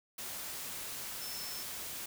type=tone in noise; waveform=sine; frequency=5300 Hz; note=E8; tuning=9 cents sharp; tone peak=-44 dBFS; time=1.21-1.63 s; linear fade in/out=5 ms; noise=white; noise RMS=-42 dBFS; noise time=0.18-2.06 s; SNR=-5 dB; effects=none